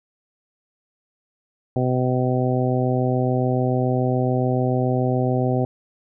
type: harmonic tone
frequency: 127 Hz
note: B2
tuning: 49 cents sharp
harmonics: 1 / 2 / 3 / 4 / 5 / 6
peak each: -21 / -24 / -26 / -27 / -28 / -29 dBFS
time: 1.76-5.65 s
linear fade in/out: 2 ms
effects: none